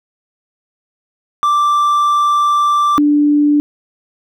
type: tone pair in turn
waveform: triangle / sine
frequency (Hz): 1174.7 / 293.7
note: D6 / D4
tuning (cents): 0 / 0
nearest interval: 2 octaves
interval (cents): 2400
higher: first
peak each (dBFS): -8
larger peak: neither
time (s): 1.43-2.98 / 2.98-3.6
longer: first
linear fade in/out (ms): 0
effects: none